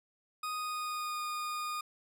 40% pulse tone with pitch glide, 1244.5 to 1224.5 Hz, D#6 to D#6, 0 to -28 cents, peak -34 dBFS, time 0.43-1.81 s, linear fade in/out 5 ms, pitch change -28 cents, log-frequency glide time 0.54-1.22 s, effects none

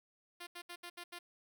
5% pulse tone bursts at uneven times, 349.2 Hz, F4, in tune, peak -34 dBFS, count 6, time 0.4-0.47 / 0.55-0.62 / 0.69-0.76 / 0.83-0.9 / 0.97-1.04 / 1.12-1.19 s, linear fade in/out 10 ms, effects none

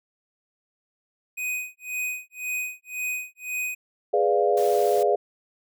square tone with tremolo, 2497 Hz, D#7, 6 cents sharp, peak -26 dBFS, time 1.37-3.75 s, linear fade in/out 10 ms, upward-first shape sine, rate 1.9 Hz, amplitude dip 100%
sine chord, G# diminished seventh, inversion none, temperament equal, 415.3 / 493.9 / 587.3 / 698.5 Hz, G#4 / B4 / D5 / F5, 0 / 0 / 0 / 0 cents, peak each -22 / -25 / -25 / -24 dBFS, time 4.13-5.16 s, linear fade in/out 10 ms
white noise, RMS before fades -39 dBFS, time 4.57-5.03 s, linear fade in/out 2 ms
effects none

